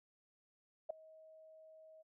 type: tone with ADSR envelope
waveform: sine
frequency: 634 Hz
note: D#5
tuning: 32 cents sharp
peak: -33 dBFS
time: 0.89-2.03 s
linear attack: 13 ms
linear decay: 4 ms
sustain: -24 dB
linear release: 21 ms
effects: none